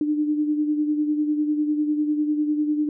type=beating tone pair; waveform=sine; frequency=299.4 / 309.4 Hz; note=D4 / D#4; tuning=+33 / -10 cents; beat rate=10 Hz; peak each=-20 / -29 dBFS; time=0.01-2.89 s; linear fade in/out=2 ms; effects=none